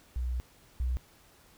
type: tone pair in turn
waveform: sine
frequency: 61.74 / 62.42 Hz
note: B1 / B1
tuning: 0 / +19 cents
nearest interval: unison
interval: 19 cents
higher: second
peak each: -29 / -27 dBFS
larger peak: second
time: 0.16-0.4 / 0.8-0.97 s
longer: first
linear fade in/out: 0 ms
effects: pink hiss -60 dBFS RMS until 1.57 s